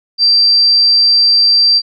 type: tone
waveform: sine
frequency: 4699 Hz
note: D8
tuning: in tune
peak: -6 dBFS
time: 0.18-1.82 s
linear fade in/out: 50 ms
effects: none